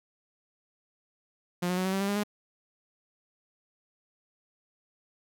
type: tone with pitch steps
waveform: sawtooth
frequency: 177.1 / 181.13 / 185.26 / 189.48 / 193.8 / 198.21 / 202.7 / 207.3 Hz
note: F3 / F#3 / F#3 / F#3 / G3 / G3 / G#3 / G#3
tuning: +24 / -37 / +2 / +41 / -20 / +19 / -42 / -3 cents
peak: -23 dBFS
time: 1.62-2.236 s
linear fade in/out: 10 ms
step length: 77 ms
effects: none